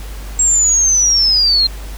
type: linear sweep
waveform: sine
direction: down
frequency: 7610 to 4141 Hz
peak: -9 dBFS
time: 0.39-1.67 s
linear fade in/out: 5 ms
effects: added 50 Hz sine -25 dBFS peak until 1.97 s + pink hiss -36 dBFS RMS until 1.97 s